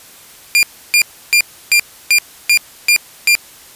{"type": "tone bursts", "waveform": "sawtooth", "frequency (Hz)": 2399, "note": "D7", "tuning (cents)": 36, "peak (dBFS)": -4, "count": 8, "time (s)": [0.55, 3.352], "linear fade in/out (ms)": 0, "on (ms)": 79, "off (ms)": 310, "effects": ["white hiss -40 dBFS RMS until 3.75 s", "resampled to 32000 Hz"]}